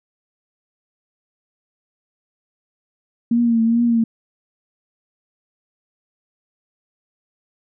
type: tone with vibrato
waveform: sine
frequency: 231.8 Hz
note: A#3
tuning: 10 cents flat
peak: -13 dBFS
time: 3.31-4.04 s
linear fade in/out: 5 ms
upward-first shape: triangle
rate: 2.4 Hz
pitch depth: 54 cents each way
effects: none